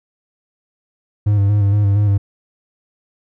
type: tone with vibrato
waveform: triangle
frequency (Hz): 101.7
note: G#2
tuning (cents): -36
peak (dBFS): -9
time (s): 1.26-2.18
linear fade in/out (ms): 10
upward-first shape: square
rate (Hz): 4.3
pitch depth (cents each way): 35
effects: none